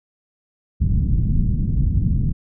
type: low-pass noise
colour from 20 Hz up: pink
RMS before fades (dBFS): -18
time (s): 0.8-2.33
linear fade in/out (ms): 20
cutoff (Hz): 190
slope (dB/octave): 24
effects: none